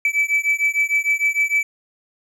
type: beating tone pair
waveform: triangle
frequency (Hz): 2303 / 2309.6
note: D7 / D7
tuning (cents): -34 / -30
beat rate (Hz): 6.6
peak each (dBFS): -18 / -18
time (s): 0.05-1.63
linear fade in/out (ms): 2
effects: none